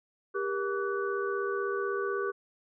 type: tone cluster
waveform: sine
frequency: 397 / 473 / 1149 / 1488 Hz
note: G4 / A#4 / D6 / F#6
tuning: +22 / +25 / -38 / +9 cents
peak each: -31 / -36 / -36 / -37 dBFS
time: 0.34-2.32 s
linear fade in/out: 20 ms
effects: none